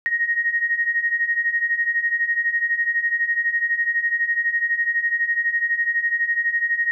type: beating tone pair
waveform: sine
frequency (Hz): 1865 / 1877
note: A#6 / A#6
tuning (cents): 0 / +11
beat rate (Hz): 12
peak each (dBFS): -24 / -20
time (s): 0.06-6.91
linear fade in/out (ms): 0
effects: none